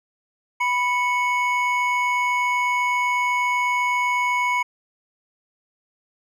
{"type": "tone pair together", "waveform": "triangle", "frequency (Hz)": [986, 2213], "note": ["B5", "C#7"], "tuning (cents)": [-3, -3], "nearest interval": "octave + major second", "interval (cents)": 1400, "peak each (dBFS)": [-19, -21], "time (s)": [0.6, 4.63], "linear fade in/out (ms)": 10, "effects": []}